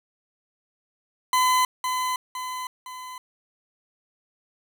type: tone with echo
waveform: 40% pulse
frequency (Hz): 1014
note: B5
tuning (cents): +45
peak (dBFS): -17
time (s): 1.33-1.65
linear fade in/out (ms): 2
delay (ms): 510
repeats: 3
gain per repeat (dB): -6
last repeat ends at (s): 3.18
effects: none